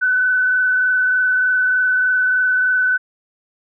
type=tone with frequency modulation; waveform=sine; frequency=1503 Hz; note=F#6; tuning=27 cents sharp; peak=-13 dBFS; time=0.01-2.98 s; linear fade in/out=20 ms; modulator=23.3 Hz; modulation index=0.79; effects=none